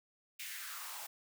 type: noise with high-pass filter sweep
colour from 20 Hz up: white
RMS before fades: -45 dBFS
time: 0.39-1.07 s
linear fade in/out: 10 ms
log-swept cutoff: 2400 to 720 Hz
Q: 3.2
effects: none